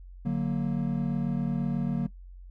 triangle chord, D augmented, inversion none, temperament equal, 146.83 / 185 / 233.1 Hz, D3 / F#3 / A#3, 0 / 0 / 0 cents, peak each -28 dBFS, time 0.25-2.07 s, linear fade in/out 10 ms, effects noise-tail reverb RT60 0.1 s tail -17 dB re dry + added 45 Hz sine -43 dBFS peak until 2.5 s

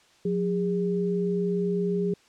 sine tone pair together, 179.7 / 407.2 Hz, F3 / G#4, +50 / -34 cents, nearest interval octave + major second, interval 1416 cents, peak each -26 dBFS, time 0.25-2.14 s, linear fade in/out 5 ms, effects white hiss -59 dBFS RMS until 2.28 s + low-pass 6000 Hz 12 dB/octave

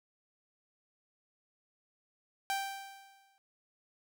sawtooth tone with exponential decay, 784 Hz, G5, in tune, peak -26 dBFS, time 2.5-3.38 s, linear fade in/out 0 ms, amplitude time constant 190 ms, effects none

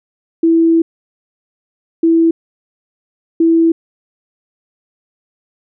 sine tone bursts at uneven times, 329.6 Hz, E4, in tune, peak -7 dBFS, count 3, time 0.43-0.82 / 2.03-2.31 / 3.4-3.72 s, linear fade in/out 5 ms, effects none

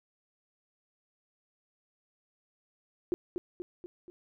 sine tone with echo, 353.9 Hz, F4, 23 cents sharp, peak -25 dBFS, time 3.12-3.14 s, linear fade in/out 0 ms, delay 240 ms, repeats 4, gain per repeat -5 dB, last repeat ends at 4.1 s, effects none

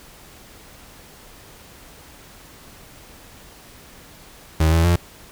35% pulse tone with pitch steps, 79.4 / 82.3 / 86.7 Hz, D#2 / E2 / F2, +36 / -2 / -12 cents, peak -12 dBFS, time 4.6-4.96 s, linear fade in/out 5 ms, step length 120 ms, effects pink hiss -45 dBFS RMS until 5.31 s

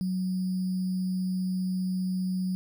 sine tone with sample-and-hold, 185 Hz, F#3, in tune, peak -26 dBFS, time 0.01-2.55 s, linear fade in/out 0 ms, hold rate 4900 Hz, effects none

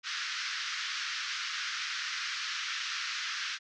pink band-pass noise, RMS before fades -36 dBFS, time 0.03-3.59 s, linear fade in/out 50 ms, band 1300 to 6000 Hz, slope 48 dB/octave, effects none

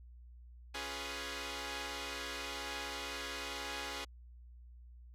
5% pulse chord, C# dominant seventh, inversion none, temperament equal, 277.2 / 349.2 / 415.3 / 493.9 Hz, C#4 / E#4 / G#4 / B4, 0 / 0 / 0 / 0 cents, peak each -34 / -37 / -33 / -34 dBFS, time 0.74-4.05 s, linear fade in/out 10 ms, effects added 60 Hz sine -52 dBFS peak until 5.14 s + low-pass 10000 Hz 12 dB/octave

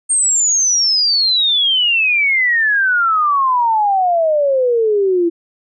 sine exponential sweep, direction down, 8730 to 332.9 Hz, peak -11 dBFS, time 0.09-5.3 s, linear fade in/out 20 ms, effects none

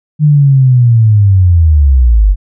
sine linear sweep, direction down, 153.2 to 45.45 Hz, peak -3 dBFS, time 0.19-2.36 s, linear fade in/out 50 ms, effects none

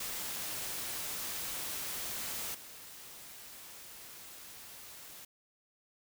white noise with level steps, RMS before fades -39 / -50 dBFS, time 0-5.25 s, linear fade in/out 5 ms, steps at 2.54 s, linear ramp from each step 10 ms, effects none

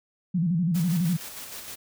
sine tone with vibrato, 171.5 Hz, F3, 31 cents flat, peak -21 dBFS, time 0.34-1.17 s, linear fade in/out 10 ms, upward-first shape square, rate 12 Hz, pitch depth 110 cents each way
white noise with tremolo, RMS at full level -38 dBFS, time 0.74-1.76 s, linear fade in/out 20 ms, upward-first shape square, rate 6.4 Hz, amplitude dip 35%
effects none

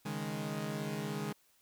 sawtooth chord, C# suspended second, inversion none, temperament equal, 138.59 / 155.56 / 207.7 Hz, C#3 / D#3 / G#3, 0 / 0 / 0 cents, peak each -39 / -36 / -35 dBFS, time 0.05-1.33 s, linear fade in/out 10 ms, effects white hiss -69 dBFS RMS until 1.61 s

